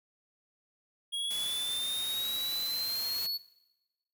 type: exponential sweep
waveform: square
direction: up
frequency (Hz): 3289 to 4435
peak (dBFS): -32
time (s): 1.12-3.38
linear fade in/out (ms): 20
type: noise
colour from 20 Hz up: white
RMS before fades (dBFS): -42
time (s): 1.3-3.27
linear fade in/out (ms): 10
effects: noise-tail reverb RT60 1.0 s tail -20 dB re dry